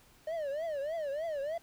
triangle tone with vibrato, 606 Hz, D#5, 46 cents flat, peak -31 dBFS, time 0.27-1.58 s, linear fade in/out 5 ms, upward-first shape triangle, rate 3.3 Hz, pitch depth 210 cents each way, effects pink hiss -62 dBFS RMS until 1.62 s

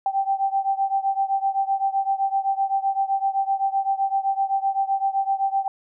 sine beating tone pair, 779 / 786.8 Hz, G5 / G5, -11 / +6 cents, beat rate 7.8 Hz, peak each -22 / -24 dBFS, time 0.06-5.68 s, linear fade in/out 2 ms, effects none

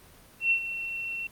sine tone with ADSR envelope, 2713 Hz, E7, 49 cents sharp, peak -19 dBFS, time 0.4-1.27 s, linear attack 110 ms, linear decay 81 ms, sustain -12 dB, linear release 4 ms, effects pink hiss -54 dBFS RMS until 1.31 s + Opus 32 kbps

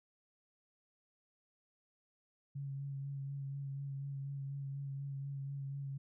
sine tone with vibrato, 138.59 Hz, C#3, in tune, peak -39 dBFS, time 2.55-5.98 s, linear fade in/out 10 ms, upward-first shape sine, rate 4.1 Hz, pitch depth 21 cents each way, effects none

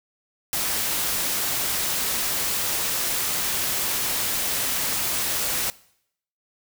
white noise, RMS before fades -25 dBFS, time 0.53-5.7 s, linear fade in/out 0 ms, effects noise-tail reverb RT60 0.7 s tail -21 dB re dry

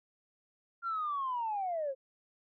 sine linear sweep, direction down, 1396.9 to 515 Hz, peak -31 dBFS, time 0.82-1.95 s, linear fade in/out 50 ms, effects tanh soft clip ceiling -27 dBFS

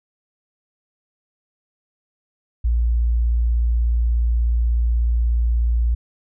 sine tone, 58.27 Hz, A#1, in tune, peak -15 dBFS, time 2.64-5.95 s, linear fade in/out 10 ms, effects none

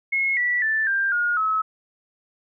sine tone with pitch steps, 2169 / 1954.8 / 1761.8 / 1587.8 / 1431 / 1289.7 Hz, C#7 / B6 / A6 / G6 / F6 / E6, -38 / -18 / +2 / +22 / +42 / -38 cents, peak -19 dBFS, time 0.12-1.62 s, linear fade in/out 10 ms, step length 250 ms, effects none

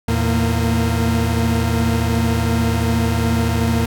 40% pulse tone cluster, 81.5 / 114 / 230.7 Hz, E2 / A#2 / A#3, -19 / -38 / -18 cents, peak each -19 dBFS, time 0.08-3.86 s, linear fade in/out 5 ms, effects none

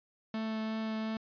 45% pulse tone with vibrato, 220 Hz, A3, in tune, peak -33 dBFS, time 0.34-1.17 s, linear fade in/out 2 ms, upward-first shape triangle, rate 2.8 Hz, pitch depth 9 cents each way, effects resampled to 11025 Hz

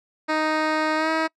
10% pulse tone with pitch glide, 311.1 to 319.8 Hz, D#4 to D#4, 0 to +48 cents, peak -12 dBFS, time 0.28-1.28 s, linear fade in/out 20 ms, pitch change +48 cents, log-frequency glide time 0.96-1.1 s, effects noise-tail reverb RT60 0.1 s tail -26 dB re dry + low-pass 4000 Hz 12 dB/octave

